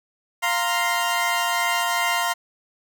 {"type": "chord", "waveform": "20% pulse", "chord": "F suspended fourth", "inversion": "none", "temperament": "equal", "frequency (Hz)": [698.5, 932.3, 1046.5], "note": ["F5", "Bb5", "C6"], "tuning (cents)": [0, 0, 0], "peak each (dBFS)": -20, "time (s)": [0.42, 2.34], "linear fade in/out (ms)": 20, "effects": []}